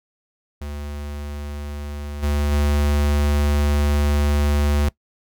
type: tone with level steps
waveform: square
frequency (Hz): 72.9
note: D2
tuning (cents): -12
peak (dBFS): -29 / -19 / -17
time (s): 0.61-4.89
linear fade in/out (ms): 5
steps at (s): 2.22 / 2.51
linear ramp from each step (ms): 20
effects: noise-tail reverb RT60 0.1 s tail -21 dB re dry